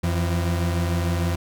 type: tone pair together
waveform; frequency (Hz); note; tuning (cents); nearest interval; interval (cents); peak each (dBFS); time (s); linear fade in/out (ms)
40% pulse; 87.31 / 167.89; F2 / E3; 0 / +32; major seventh; 1132; -21 / -26; 0.03-1.36; 10
effects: none